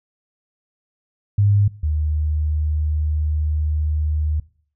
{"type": "tone pair in turn", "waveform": "sine", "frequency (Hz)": [101.7, 76.28], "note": ["G#2", "D#2"], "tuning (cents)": [-36, -34], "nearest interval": "perfect fourth", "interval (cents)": 498, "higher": "first", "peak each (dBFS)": [-12, -17], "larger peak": "first", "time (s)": [[1.38, 1.68], [1.83, 4.4]], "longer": "second", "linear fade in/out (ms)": 5, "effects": ["noise-tail reverb RT60 0.5 s tail -21 dB re dry"]}